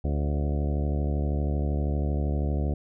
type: harmonic tone with a mistuned harmonic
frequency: 72.7 Hz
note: D2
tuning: 17 cents flat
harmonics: 1 / 2 / 3 / 4 / 5 / 6 / 7 / 8 / 9 / 10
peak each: -25 / -31 / -35 / -37 / -39 / -41 / -42 / -43 / -44 / -45 dBFS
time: 0.04-2.74 s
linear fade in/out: 5 ms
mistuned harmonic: 7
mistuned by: +37 cents
effects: none